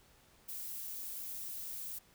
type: noise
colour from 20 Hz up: violet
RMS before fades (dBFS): -43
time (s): 0.48-1.99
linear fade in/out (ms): 10
effects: pink hiss -65 dBFS RMS until 2.14 s